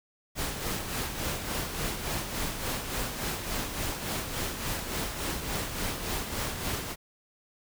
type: noise with tremolo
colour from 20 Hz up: pink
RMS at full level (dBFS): -31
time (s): 0.35-6.96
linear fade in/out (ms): 50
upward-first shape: sine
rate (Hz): 3.5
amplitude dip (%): 50
effects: none